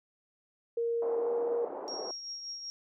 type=tone with pitch glide; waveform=sine; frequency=466.2 to 472.2 Hz; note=A#4 to A#4; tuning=0 to +22 cents; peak=-28 dBFS; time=0.77-1.65 s; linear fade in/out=5 ms; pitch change=+22 cents; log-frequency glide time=1.18-1.29 s
type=band-pass noise; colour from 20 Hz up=pink; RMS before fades=-40 dBFS; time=1.02-2.11 s; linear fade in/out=2 ms; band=390 to 840 Hz; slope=24 dB/octave
type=tone with tremolo; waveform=sine; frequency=5588 Hz; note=F8; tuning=in tune; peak=-36 dBFS; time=1.88-2.7 s; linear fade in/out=0 ms; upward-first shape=triangle; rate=5.2 Hz; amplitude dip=50%
effects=none